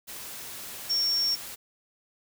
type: tone in noise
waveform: sine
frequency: 5500 Hz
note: F8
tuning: 27 cents flat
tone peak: -23 dBFS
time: 0.89-1.36 s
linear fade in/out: 20 ms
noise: white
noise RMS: -40 dBFS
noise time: 0.07-1.56 s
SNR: +14 dB
effects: none